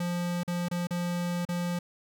square tone with dropouts, 175 Hz, F3, 4 cents sharp, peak -29 dBFS, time 0-1.79 s, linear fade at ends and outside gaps 5 ms, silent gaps 0.434-0.477 / 0.685-0.712 / 0.871-0.907 / 1.452-1.488 s, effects none

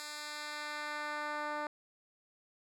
10% pulse tone with band-pass filter sweep, 298.1 Hz, D4, 26 cents sharp, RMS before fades -40 dBFS, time 0-1.67 s, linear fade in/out 0 ms, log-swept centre 5800 to 880 Hz, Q 0.74, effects none

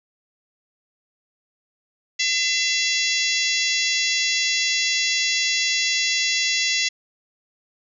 harmonic tone, 676 Hz, E5, 43 cents sharp, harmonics 3 / 4 / 5 / 6 / 7 / 8 / 9 / 10, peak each -25 / -26 / -27 / -28 / -28 / -29 / -30 / -30 dBFS, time 2.19-6.89 s, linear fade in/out 10 ms, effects none

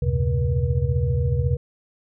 sine tone cluster, 74.5 / 90.4 / 118 / 132.6 / 480.8 Hz, D2 / F#2 / A#2 / C3 / B4, +25 / -40 / +22 / +23 / -46 cents, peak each -24 / -25 / -26 / -23 / -30 dBFS, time 0.02-1.57 s, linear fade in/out 5 ms, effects none

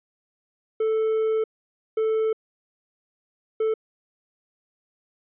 triangle tone bursts at uneven times, 440 Hz, A4, in tune, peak -18 dBFS, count 3, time 0.8-1.44 / 1.97-2.33 / 3.6-3.74 s, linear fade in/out 5 ms, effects resampled to 8000 Hz

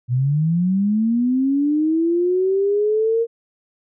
sine linear sweep, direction up, 118.8 to 466.2 Hz, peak -15 dBFS, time 0.08-3.27 s, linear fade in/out 50 ms, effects none

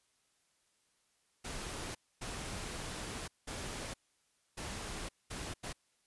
pink noise bursts at uneven times, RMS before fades -42 dBFS, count 6, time 1.44-1.95 / 2.21-3.28 / 3.47-3.94 / 4.57-5.09 / 5.3-5.54 / 5.63-5.73 s, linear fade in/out 10 ms, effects white hiss -75 dBFS RMS until 6.06 s + resampled to 24000 Hz

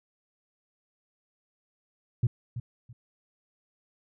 sine tone with echo, 119.5 Hz, A#2, 43 cents sharp, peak -18 dBFS, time 2.23-2.27 s, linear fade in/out 5 ms, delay 330 ms, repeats 2, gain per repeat -13 dB, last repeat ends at 2.93 s, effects tanh soft clip ceiling -17 dBFS

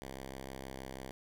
5% pulse tone with pitch glide, 66.4 to 65.94 Hz, C2 to C2, +26 to +14 cents, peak -32 dBFS, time 0.02-1.11 s, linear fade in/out 0 ms, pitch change -12 cents, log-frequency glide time 0.63-0.8 s, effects none

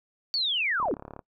sine linear sweep, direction down, 4600 to 220 Hz, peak -24 dBFS, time 0.34-0.94 s, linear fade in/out 0 ms
click train, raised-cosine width 1 ms, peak -26 dBFS, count 15, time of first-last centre 0.8-1.192 s, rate 35.7 Hz
effects noise-tail reverb RT60 0.1 s tail -22 dB re dry

